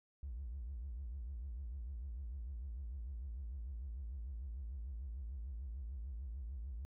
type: tone with vibrato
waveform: triangle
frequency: 62.3 Hz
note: B1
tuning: 16 cents sharp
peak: -38 dBFS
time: 0.23-6.85 s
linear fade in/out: 0 ms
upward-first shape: triangle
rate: 6.7 Hz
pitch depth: 290 cents each way
effects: tanh soft clip ceiling -39 dBFS